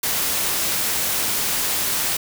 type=noise; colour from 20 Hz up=white; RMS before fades=-22 dBFS; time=0.03-2.17 s; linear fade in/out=5 ms; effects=none